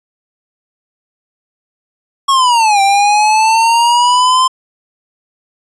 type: linear two-way sweep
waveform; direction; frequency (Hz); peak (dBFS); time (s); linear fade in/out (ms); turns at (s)
square; down then up; 1108.7 to 783 to 1041; -8; 2.28-4.48; 10; 2.81
effects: resampled to 22050 Hz